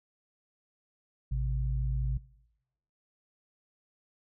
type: tone pair together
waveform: sine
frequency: 54.45 / 129.3 Hz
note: A1 / C3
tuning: -17 / -20 cents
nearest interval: octave + minor third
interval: 1497 cents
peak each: -29 / -33 dBFS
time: 1.31-2.18 s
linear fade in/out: 10 ms
effects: noise-tail reverb RT60 0.9 s tail -21 dB re dry